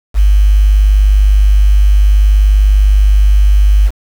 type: tone with quantisation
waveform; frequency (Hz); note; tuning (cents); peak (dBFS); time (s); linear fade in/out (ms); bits
sine; 50.3; G1; +45; -4; 0.14-3.91; 50; 5
effects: none